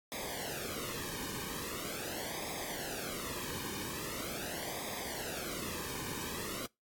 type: noise with flanger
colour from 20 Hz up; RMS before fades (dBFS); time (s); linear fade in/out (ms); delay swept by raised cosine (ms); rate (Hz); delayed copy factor
pink; -40; 0.12-6.66; 0; 0.69 to 1.5; 0.42; -0.85
effects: noise-tail reverb RT60 0.2 s tail -24 dB re dry + AAC 64 kbps